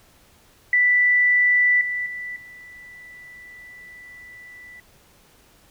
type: tone with level steps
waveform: sine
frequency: 1975.5 Hz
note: B6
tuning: in tune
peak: -14 / -23 / -29 / -40 dBFS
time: 0.73-4.8 s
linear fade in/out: 2 ms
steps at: 1.81 / 2.06 / 2.36 s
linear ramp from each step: 2 ms
effects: pink hiss -55 dBFS RMS until 5.7 s